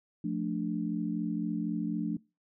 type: chord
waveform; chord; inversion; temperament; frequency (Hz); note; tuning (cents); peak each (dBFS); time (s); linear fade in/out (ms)
sine; D minor; first; just; 176.2 / 220.2 / 293.7; F3 / A3 / D4; +16 / +2 / 0; -34; 0.24-2.17; 5
effects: noise-tail reverb RT60 0.3 s tail -25 dB re dry